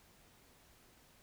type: silence
effects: pink hiss -65 dBFS RMS until 1.22 s